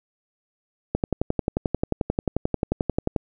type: click train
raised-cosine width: 2 ms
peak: -8 dBFS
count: 26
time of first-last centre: 0.95-3.162 s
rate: 11.3 Hz
effects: none